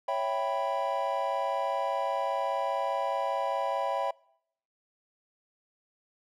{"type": "chord", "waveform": "triangle", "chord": "C# half-diminished seventh", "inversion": "none", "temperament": "equal", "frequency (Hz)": [554.4, 659.3, 784, 987.8], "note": ["C#5", "E5", "G5", "B5"], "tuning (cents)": [0, 0, 0, 0], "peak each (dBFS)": -31, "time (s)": [0.08, 4.11], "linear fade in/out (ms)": 5, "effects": ["noise-tail reverb RT60 0.7 s tail -24 dB re dry"]}